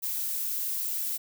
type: noise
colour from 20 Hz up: violet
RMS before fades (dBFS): -31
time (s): 0.02-1.18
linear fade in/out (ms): 20
effects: none